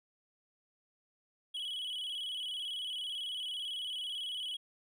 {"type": "tone with vibrato", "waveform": "triangle", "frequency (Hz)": 3136, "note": "G7", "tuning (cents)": 0, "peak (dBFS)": -35, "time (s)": [1.54, 4.57], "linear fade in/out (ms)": 10, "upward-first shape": "square", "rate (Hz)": 18, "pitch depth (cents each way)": 79, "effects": []}